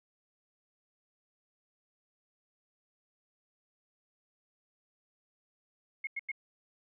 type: tone bursts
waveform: sine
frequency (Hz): 2163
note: C#7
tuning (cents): -43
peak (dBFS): -33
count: 3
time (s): 6.04-6.317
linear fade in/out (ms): 5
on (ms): 31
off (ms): 92
effects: none